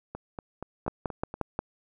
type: two click trains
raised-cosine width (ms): 1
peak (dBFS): -14 / -22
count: 5 / 6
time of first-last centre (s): 0.88-1.59 / 0.15-1.34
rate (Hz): 5.63 / 4.2
effects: none